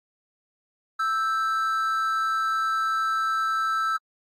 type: tone pair together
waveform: triangle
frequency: 1318.5 / 1568 Hz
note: E6 / G6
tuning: 0 / 0 cents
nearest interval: minor third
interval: 300 cents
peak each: -21 / -29 dBFS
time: 0.99-3.97 s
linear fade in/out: 10 ms
effects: AAC 48 kbps